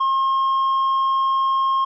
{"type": "tone with tanh clipping", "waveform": "sine", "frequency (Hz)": 1072, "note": "C6", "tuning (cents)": 42, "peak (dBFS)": -17, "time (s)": [0, 1.85], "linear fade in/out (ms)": 10, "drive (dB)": 3, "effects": []}